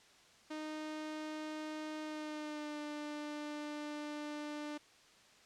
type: tone with pitch glide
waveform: sawtooth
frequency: 308.5 to 297.5 Hz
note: D#4 to D4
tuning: -15 to +22 cents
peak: -37 dBFS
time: 0.5-4.78 s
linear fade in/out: 10 ms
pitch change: -63 cents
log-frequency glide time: 2.02-2.81 s
effects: white hiss -63 dBFS RMS until 5.45 s + low-pass 6000 Hz 12 dB/octave